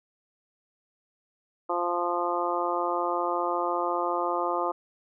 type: harmonic tone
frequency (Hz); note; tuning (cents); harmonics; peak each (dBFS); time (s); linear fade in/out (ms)
174.61; F3; 0; 2 / 3 / 4 / 5 / 6 / 7; -32 / -32 / -32 / -32 / -32 / -32; 1.69-4.72; 10
effects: none